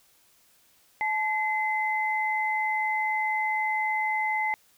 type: tone pair together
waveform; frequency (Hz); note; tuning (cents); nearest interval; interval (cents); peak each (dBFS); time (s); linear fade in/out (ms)
sine; 862.3 / 2051; A5 / C7; -35 / -35; octave + minor third; 1500; -27; 1.01-4.54; 0
effects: white hiss -62 dBFS RMS until 4.77 s